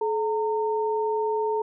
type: tone pair together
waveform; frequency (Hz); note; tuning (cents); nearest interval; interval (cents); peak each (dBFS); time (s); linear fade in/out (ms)
sine; 429.6 / 915; A4 / A#5; -41 / -32; octave + minor second; 1309; -24 / -27; 0.01-1.62; 5
effects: none